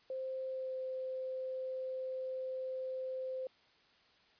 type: tone with pitch glide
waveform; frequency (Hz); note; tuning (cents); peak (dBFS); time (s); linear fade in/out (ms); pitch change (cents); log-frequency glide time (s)
sine; 523.3 to 519.1; C5 to C5; 0 to -14; -37; 0.1-3.47; 2; -14; 0.49-0.76
effects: white hiss -67 dBFS RMS until 4.39 s + resampled to 11025 Hz